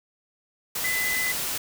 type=tone in noise; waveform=sine; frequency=2012 Hz; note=B6; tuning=32 cents sharp; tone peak=-25 dBFS; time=0.84-1.32 s; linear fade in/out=5 ms; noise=white; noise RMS=-29 dBFS; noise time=0.75-1.58 s; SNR=+1 dB; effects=none